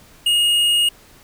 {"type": "tone with hard clipping", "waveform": "sine", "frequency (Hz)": 2862, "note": "F7", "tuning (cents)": 42, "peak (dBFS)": -15, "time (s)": [0.26, 0.89], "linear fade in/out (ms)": 5, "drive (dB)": 8, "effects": ["pink hiss -48 dBFS RMS until 1.23 s"]}